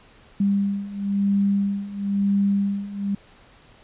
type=beating tone pair; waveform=sine; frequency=198.9 / 199.9 Hz; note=G3 / G3; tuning=+25 / +34 cents; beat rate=1 Hz; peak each=-24 / -21 dBFS; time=0.4-3.15 s; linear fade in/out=5 ms; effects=pink hiss -52 dBFS RMS until 3.83 s + resampled to 8000 Hz